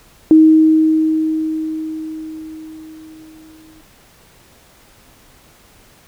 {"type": "tone with exponential decay", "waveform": "sine", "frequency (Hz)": 315.4, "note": "D#4", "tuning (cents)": 24, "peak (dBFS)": -3, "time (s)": [0.31, 3.81], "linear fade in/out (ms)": 1, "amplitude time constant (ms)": 760, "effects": ["pink hiss -48 dBFS RMS until 6.07 s"]}